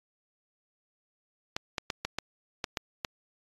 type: clicks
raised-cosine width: 0.2 ms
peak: -13 dBFS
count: 8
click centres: 1.565 / 1.782 / 1.902 / 2.05 / 2.186 / 2.642 / 2.772 / 3.048 s
effects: AAC 32 kbps